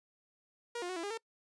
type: tone with pitch steps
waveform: sawtooth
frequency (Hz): 474.8 / 353.9 / 369.5 / 334.3 / 406.1 / 451.6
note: A#4 / F4 / F#4 / E4 / G#4 / A4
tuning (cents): +32 / +23 / -2 / +24 / -39 / +45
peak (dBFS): -33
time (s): 0.75-1.176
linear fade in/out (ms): 5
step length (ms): 71
effects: noise-tail reverb RT60 0.1 s tail -25 dB re dry + resampled to 22050 Hz